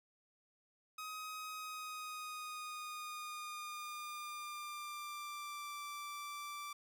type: tone with pitch glide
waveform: sawtooth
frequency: 1261 to 1169.8 Hz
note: D#6 to D6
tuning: +23 to -7 cents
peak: -40 dBFS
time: 0.98-6.73 s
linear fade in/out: 5 ms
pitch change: -130 cents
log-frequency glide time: 1.54-5.83 s
effects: 13-bit